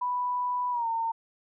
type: tone with pitch glide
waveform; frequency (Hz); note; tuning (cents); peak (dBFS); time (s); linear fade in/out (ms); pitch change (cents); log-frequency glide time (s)
sine; 988 to 911.2; B5 to A#5; 0 to -40; -26; 0.01-1.12; 10; -140; 0.71-0.87
effects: none